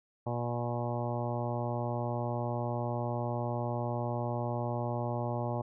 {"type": "harmonic tone", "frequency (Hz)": 120, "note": "B2", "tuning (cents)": -49, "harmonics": [1, 2, 3, 4, 5, 6, 7, 8, 9], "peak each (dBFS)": [-34, -40, -41, -43, -38, -43, -40, -46, -47], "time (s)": [0.26, 5.62], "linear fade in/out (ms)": 10, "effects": []}